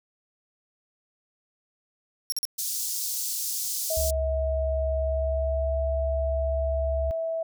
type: tone bursts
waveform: 20% pulse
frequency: 5550 Hz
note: F8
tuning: 12 cents flat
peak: -20 dBFS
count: 3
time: 2.3-2.452 s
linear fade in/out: 0 ms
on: 22 ms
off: 43 ms
type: high-pass noise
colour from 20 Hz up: pink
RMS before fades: -30 dBFS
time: 2.58-4.11 s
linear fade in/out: 10 ms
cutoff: 5200 Hz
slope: 24 dB/octave
type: tone with pitch glide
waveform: sine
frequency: 641 to 654.1 Hz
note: E5 to E5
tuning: -49 to -14 cents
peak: -26 dBFS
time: 3.9-7.43 s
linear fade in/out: 5 ms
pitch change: +35 cents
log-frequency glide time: 4.99-5.77 s
type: tone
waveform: sine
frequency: 69.3 Hz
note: C#2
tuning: in tune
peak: -26 dBFS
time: 3.97-7.11 s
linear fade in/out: 0 ms
effects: none